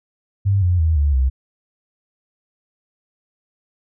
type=tone with pitch steps; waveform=sine; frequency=98.8 / 89.04 / 80.25 / 72.33 / 65.18 Hz; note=G2 / F2 / E2 / D2 / C2; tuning=+14 / +34 / -46 / -26 / -6 cents; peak=-13 dBFS; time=0.45-1.3 s; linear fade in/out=20 ms; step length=170 ms; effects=none